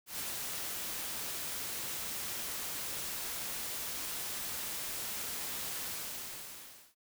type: noise with ADSR envelope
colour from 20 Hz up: white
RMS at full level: -37 dBFS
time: 0.06-6.95 s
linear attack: 140 ms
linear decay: 4 ms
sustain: -2 dB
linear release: 1100 ms
effects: none